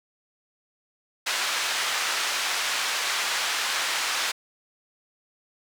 pink band-pass noise, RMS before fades -27 dBFS, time 1.26-4.32 s, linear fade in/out 10 ms, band 1200 to 6800 Hz, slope 12 dB/octave, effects none

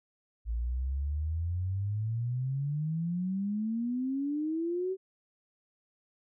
sine exponential sweep, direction up, 55 to 385.4 Hz, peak -29 dBFS, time 0.45-4.97 s, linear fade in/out 50 ms, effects none

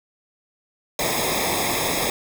pink noise with comb filter, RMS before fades -23 dBFS, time 0.99-2.1 s, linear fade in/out 2 ms, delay 0.68 ms, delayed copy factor -0.85, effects none

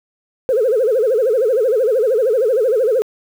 sine tone with vibrato, 474.4 Hz, A#4, 30 cents sharp, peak -11 dBFS, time 0.49-3.02 s, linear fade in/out 0 ms, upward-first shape sine, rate 13 Hz, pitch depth 220 cents each way, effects tanh soft clip ceiling -7 dBFS + 7-bit

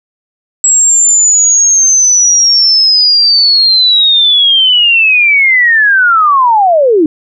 sine linear sweep, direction down, 7700 to 290 Hz, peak -4 dBFS, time 0.64-7.06 s, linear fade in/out 2 ms, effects none

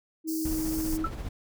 sine tone with pitch glide, 319.1 to 316.9 Hz, D#4 to D#4, +44 to +32 cents, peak -28 dBFS, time 0.24-1.07 s, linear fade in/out 50 ms, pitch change -12 cents, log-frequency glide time 0.36-0.44 s
white high-pass noise, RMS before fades -38 dBFS, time 0.27-0.98 s, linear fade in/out 20 ms, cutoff 4500 Hz, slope 96 dB/octave
brown noise with tremolo, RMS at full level -33 dBFS, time 0.45-1.29 s, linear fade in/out 5 ms, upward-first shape sine, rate 15 Hz, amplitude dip 40%
sine tone with exponential decay, 1325 Hz, E6, 9 cents sharp, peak -23 dBFS, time 1.04-1.13 s, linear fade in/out 5 ms, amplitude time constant 18 ms
effects none

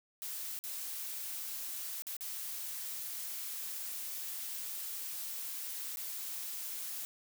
blue noise with dropouts, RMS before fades -41 dBFS, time 0.22-7.05 s, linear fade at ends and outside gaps 0 ms, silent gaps 0.59-0.639 / 2.021-2.068 / 2.167-2.208 / 5.96-5.971 s, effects none

